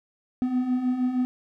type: beating tone pair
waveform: triangle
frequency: 246.9 / 253.3 Hz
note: B3 / B3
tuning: 0 / +44 cents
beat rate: 6.4 Hz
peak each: -28 / -21 dBFS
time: 0.42-1.25 s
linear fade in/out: 0 ms
effects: none